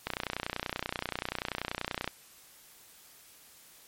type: click train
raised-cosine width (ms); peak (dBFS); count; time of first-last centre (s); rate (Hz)
0.3; -15; 62; 0.07-2.077; 30.4
effects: white hiss -56 dBFS RMS until 3.87 s + MP3 64 kbps